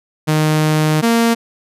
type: tone pair in turn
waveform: sawtooth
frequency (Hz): 154.5 / 231.4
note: D#3 / A#3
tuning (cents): -12 / -13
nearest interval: perfect fifth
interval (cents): 699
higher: second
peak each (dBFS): -8 / -7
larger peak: second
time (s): 0.27-1.02 / 1.02-1.35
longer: first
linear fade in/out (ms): 20
effects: resampled to 32000 Hz